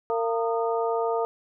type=harmonic tone with a mistuned harmonic; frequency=229.2 Hz; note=A#3; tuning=29 cents flat; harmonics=2 / 3 / 4 / 5; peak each=-25 / -29 / -31 / -33 dBFS; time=0.1-1.25 s; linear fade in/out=0 ms; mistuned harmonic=5; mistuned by=+120 cents; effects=none